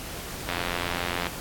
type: click train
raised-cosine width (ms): 0.3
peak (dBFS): -11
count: 69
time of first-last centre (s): 0.49-1.268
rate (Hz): 87.4
effects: pink hiss -37 dBFS RMS until 1.4 s + AAC 64 kbps